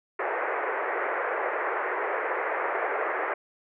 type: band-pass noise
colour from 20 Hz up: pink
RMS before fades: -29 dBFS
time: 0.19-3.34 s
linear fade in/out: 5 ms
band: 390 to 2100 Hz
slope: 48 dB/octave
effects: none